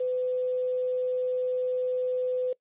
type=tone with quantisation; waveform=sine; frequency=505 Hz; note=B4; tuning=39 cents sharp; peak=-25 dBFS; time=0-2.53 s; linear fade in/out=5 ms; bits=8; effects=noise-tail reverb RT60 0.1 s tail -22 dB re dry + resampled to 8000 Hz